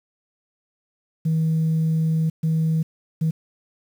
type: tone bursts at uneven times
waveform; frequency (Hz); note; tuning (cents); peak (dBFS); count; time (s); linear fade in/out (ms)
sine; 160.1; D#3; +50; -16; 3; 1.25-2.3 / 2.43-2.83 / 3.21-3.31; 10
effects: tanh soft clip ceiling -15 dBFS + 8-bit